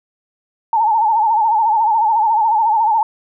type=tone with vibrato; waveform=sine; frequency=880 Hz; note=A5; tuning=in tune; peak=-11 dBFS; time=0.73-3.03 s; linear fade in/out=2 ms; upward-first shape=sine; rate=14 Hz; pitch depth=91 cents each way; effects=none